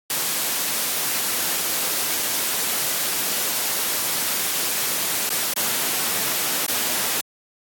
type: noise with dropouts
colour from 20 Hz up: white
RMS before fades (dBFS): -23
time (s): 0.1-7.21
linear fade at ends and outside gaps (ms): 2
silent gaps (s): 5.293-5.303 / 5.537-5.562 / 6.665-6.681
effects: high-pass 150 Hz 12 dB/octave + AAC 64 kbps